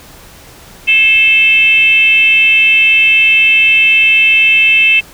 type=tone with frequency modulation; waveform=sine; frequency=2636 Hz; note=E7; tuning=1 cent flat; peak=-5 dBFS; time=0.87-5.01 s; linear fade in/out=20 ms; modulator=478 Hz; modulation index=0.6; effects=pink hiss -37 dBFS RMS until 5.13 s